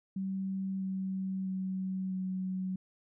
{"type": "tone with pitch steps", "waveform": "sine", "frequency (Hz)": [191.8, 190.15, 188.5, 186.88], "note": ["G3", "F#3", "F#3", "F#3"], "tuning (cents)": [-37, 48, 32, 18], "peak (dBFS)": -32, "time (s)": [0.16, 2.76], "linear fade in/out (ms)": 5, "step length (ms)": 650, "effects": []}